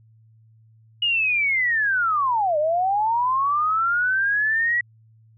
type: linear two-way sweep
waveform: sine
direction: down then up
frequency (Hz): 2900 to 587.3 to 1944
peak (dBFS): -18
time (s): 1.02-4.81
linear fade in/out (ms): 5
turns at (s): 2.58
effects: added 111 Hz sine -51 dBFS peak until 5.37 s